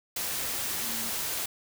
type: tone in noise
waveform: sine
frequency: 228.9 Hz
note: A#3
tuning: 31 cents flat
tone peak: -42 dBFS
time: 0.82-1.1 s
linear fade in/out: 5 ms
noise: white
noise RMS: -32 dBFS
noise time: 0.16-1.46 s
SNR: -13 dB
effects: none